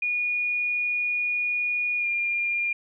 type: tone with pitch glide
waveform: sine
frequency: 2447 to 2405 Hz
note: D#7 to D7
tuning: -29 to +41 cents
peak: -23 dBFS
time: 0.02-2.73 s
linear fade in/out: 5 ms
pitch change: -30 cents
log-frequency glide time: 1.98-2.07 s
effects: none